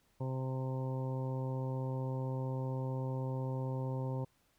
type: harmonic tone with a mistuned harmonic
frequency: 130.81 Hz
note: C3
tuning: in tune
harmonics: 1 / 2 / 3 / 4 / 5 / 6 / 7 / 8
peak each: -35 / -44 / -46 / -44 / -56 / -55 / -48 / -58 dBFS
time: 0.2-4.25 s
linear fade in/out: 10 ms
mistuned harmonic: 6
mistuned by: +23 cents
effects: pink hiss -73 dBFS RMS until 4.58 s